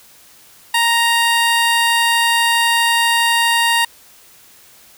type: tone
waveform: 15% pulse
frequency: 932.3 Hz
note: A#5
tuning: in tune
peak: -6 dBFS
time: 0.74-3.85 s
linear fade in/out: 5 ms
effects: white hiss -46 dBFS RMS until 4.97 s